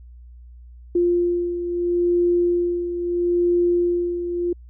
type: beating tone pair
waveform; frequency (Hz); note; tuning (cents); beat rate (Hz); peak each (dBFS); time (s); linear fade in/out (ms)
sine; 349.2 / 349.96; F4 / F4; 0 / +4; 0.76; -18 / -25; 0.95-4.53; 5
effects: added 60 Hz sine -40 dBFS peak until 4.69 s